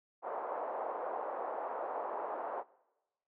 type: band-pass noise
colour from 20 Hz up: pink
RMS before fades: -39 dBFS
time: 0.22-2.64 s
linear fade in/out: 50 ms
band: 520 to 1000 Hz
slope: 24 dB/octave
effects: noise-tail reverb RT60 1.0 s tail -22 dB re dry